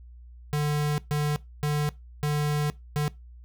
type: tone bursts at uneven times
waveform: square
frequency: 148.3 Hz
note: D3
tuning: 17 cents sharp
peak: -24 dBFS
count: 5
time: 0.53-0.98 / 1.11-1.36 / 1.63-1.89 / 2.23-2.7 / 2.96-3.08 s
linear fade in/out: 0 ms
effects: noise-tail reverb RT60 0.2 s tail -20 dB re dry + added 60 Hz sine -44 dBFS peak until 3.44 s